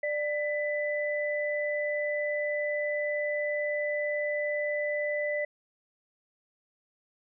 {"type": "tone pair together", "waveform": "sine", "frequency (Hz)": [593, 1994.6], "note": ["D5", "B6"], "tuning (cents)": [17, 17], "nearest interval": "octave + major sixth", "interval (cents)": 2100, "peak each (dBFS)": [-29, -32], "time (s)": [0.03, 5.45], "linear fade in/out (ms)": 5, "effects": []}